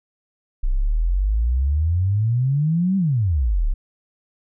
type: exponential two-way sweep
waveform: sine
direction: up then down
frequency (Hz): 30.12 to 197.6 to 30.12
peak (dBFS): -16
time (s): 0.63-3.74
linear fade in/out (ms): 10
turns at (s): 2.97
effects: none